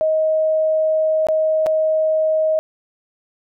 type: tone with dropouts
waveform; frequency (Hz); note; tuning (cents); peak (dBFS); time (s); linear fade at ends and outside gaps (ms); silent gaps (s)
sine; 629; D#5; +19; -14; 0.01-2.59; 0; 1.269-1.286 / 1.662-1.667
effects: none